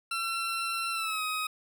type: tone with pitch glide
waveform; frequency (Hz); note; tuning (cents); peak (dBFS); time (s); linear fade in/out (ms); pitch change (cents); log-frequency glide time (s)
20% pulse; 1352 to 1261.5; E6 to D#6; +43 to +23; -25; 0.11-1.47; 5; -120; 0.93-1.22
effects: none